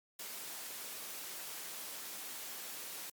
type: noise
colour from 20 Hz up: white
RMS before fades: -45 dBFS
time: 0.19-3.1 s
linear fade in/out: 5 ms
effects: high-pass 200 Hz 12 dB/octave + Opus 48 kbps